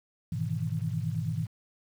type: chord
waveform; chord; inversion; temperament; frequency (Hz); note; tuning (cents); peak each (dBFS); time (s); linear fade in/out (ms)
sine; E major seventh; first; equal; 103.83 / 123.47 / 155.56 / 164.81; G#2 / B2 / D#3 / E3; 0 / 0 / 0 / 0; -34; 0.32-1.47; 5
effects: 9-bit